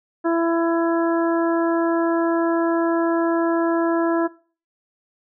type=harmonic tone; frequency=334 Hz; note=E4; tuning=23 cents sharp; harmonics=1 / 2 / 3 / 4 / 5; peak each=-18 / -24 / -28 / -30 / -32 dBFS; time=0.24-4.28 s; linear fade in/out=20 ms; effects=noise-tail reverb RT60 0.4 s tail -21 dB re dry